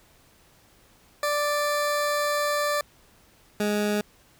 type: tone pair in turn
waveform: 20% pulse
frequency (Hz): 587.3 / 208.1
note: D5 / G#3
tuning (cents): 0 / +4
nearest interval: octave + tritone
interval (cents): 1796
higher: first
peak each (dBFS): -18 / -18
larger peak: neither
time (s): 1.23-2.81 / 3.6-4.01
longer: first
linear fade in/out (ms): 2
effects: pink hiss -58 dBFS RMS until 4.39 s